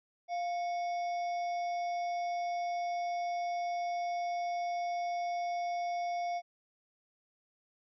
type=harmonic tone with a mistuned harmonic; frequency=698.5 Hz; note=F5; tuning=in tune; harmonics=1 / 3 / 5 / 7 / 8; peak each=-32 / -46 / -58 / -58 / -55 dBFS; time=0.28-6.42 s; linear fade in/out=50 ms; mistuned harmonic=3; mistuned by=+90 cents; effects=none